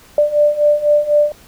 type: beating tone pair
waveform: sine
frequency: 589 / 593 Hz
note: D5 / D5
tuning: +5 / +17 cents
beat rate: 4 Hz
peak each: -15 / -12 dBFS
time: 0.18-1.32 s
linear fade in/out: 2 ms
effects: pink hiss -45 dBFS RMS until 1.47 s